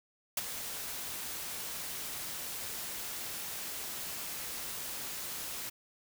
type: noise with ADSR envelope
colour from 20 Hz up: white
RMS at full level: -30 dBFS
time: 0.37-5.7 s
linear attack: 4 ms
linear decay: 28 ms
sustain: -10 dB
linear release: 12 ms
effects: none